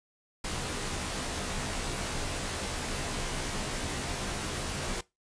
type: noise with comb filter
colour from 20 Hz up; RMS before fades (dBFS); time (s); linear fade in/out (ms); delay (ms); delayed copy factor
pink; -34; 0.44-5.01; 5; 18; -0.95
effects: noise-tail reverb RT60 0.2 s tail -20 dB re dry + resampled to 22050 Hz